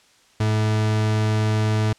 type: tone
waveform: 40% pulse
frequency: 108 Hz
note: A2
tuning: 32 cents flat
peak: -17 dBFS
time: 0.4-1.93 s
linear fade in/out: 5 ms
effects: white hiss -56 dBFS RMS until 1.98 s + low-pass 7000 Hz 12 dB/octave